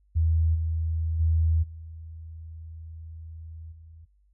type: tone with level steps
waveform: sine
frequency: 81 Hz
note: E2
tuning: 30 cents flat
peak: -19 / -24 / -19 / -38 / -45 dBFS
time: 0.15-4.06 s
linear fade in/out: 20 ms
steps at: 0.54 / 1.19 / 1.62 / 3.71 s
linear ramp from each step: 20 ms
effects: added 50 Hz sine -60 dBFS peak until 4.33 s